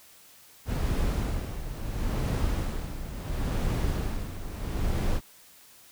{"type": "noise with tremolo", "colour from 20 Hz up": "brown", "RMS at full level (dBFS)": -26, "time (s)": [0.65, 5.21], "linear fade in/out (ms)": 50, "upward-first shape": "sine", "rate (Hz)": 0.73, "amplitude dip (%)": 70, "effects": ["white hiss -54 dBFS RMS until 5.91 s"]}